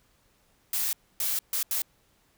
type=noise bursts at uneven times; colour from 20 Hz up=blue; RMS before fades=-28 dBFS; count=4; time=0.73-0.93 / 1.2-1.39 / 1.53-1.63 / 1.71-1.82 s; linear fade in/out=2 ms; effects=pink hiss -66 dBFS RMS until 2.37 s